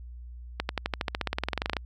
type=accelerating click train; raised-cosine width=0.3 ms; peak=-11 dBFS; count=21; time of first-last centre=0.6-1.768 s; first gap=91 ms; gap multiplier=0.95; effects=added 60 Hz sine -40 dBFS peak until 1.85 s